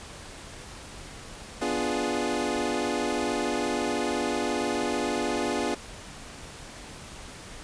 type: chord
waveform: 25% pulse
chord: B diminished seventh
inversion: none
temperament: equal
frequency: 246.9 / 293.7 / 349.2 / 415.3 Hz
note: B3 / D4 / F4 / Ab4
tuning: 0 / 0 / 0 / 0 cents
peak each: -28 dBFS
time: 1.61-5.75 s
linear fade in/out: 10 ms
effects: pink hiss -43 dBFS RMS until 7.63 s + resampled to 22050 Hz